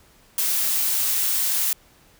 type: noise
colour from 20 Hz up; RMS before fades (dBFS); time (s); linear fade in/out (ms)
blue; -22; 0.38-1.73; 2
effects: pink hiss -55 dBFS RMS until 2.19 s